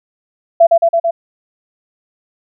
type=tone with echo; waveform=sine; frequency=672 Hz; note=E5; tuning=33 cents sharp; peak=-3 dBFS; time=0.6-0.67 s; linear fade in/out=10 ms; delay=110 ms; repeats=4; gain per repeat=-2 dB; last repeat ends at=1.11 s; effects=none